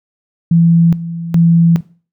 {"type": "tone with tremolo", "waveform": "sine", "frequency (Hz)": 167.8, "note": "E3", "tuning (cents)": 31, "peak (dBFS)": -6, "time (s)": [0.51, 1.81], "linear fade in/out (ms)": 5, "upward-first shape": "square", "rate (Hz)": 1.2, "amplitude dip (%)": 80, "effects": ["noise-tail reverb RT60 0.4 s tail -19 dB re dry"]}